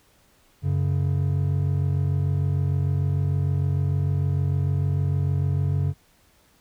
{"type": "tone pair together", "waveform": "triangle", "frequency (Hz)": [93.86, 140.5], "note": ["F#2", "C#3"], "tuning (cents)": [25, 24], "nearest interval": "perfect fifth", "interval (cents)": 699, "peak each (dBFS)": -21, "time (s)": [0.62, 5.94], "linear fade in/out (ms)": 50, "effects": ["pink hiss -60 dBFS RMS until 6.6 s"]}